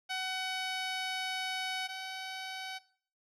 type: tone pair in turn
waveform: 10% pulse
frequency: 750 / 757.4 Hz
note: F#5 / F#5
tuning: +23 / +40 cents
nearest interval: unison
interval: 17 cents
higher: second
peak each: -25 / -31 dBFS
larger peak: first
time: 0.09-1.88 / 1.88-2.79 s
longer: first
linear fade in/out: 20 ms
effects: noise-tail reverb RT60 0.5 s tail -18 dB re dry + low-pass 8000 Hz 12 dB/octave